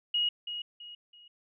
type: tone with echo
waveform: sine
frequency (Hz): 2888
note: F#7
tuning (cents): -43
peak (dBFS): -25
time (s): 0.14-0.29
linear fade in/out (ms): 5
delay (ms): 330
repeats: 3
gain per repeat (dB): -9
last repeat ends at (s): 1.28
effects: none